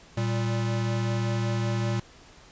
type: tone pair together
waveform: square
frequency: 115.95 / 195 Hz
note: A#2 / G3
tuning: -9 / -9 cents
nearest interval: major sixth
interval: 900 cents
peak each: -26 / -33 dBFS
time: 0.17-2 s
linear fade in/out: 5 ms
effects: pink hiss -52 dBFS RMS until 2.51 s + resampled to 16000 Hz